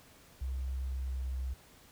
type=tone with pitch glide; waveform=sine; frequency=65.41 to 64.73 Hz; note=C2 to C2; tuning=0 to -18 cents; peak=-33 dBFS; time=0.41-1.54 s; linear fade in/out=10 ms; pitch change=-18 cents; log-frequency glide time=0.86-1.23 s; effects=pink hiss -59 dBFS RMS until 1.91 s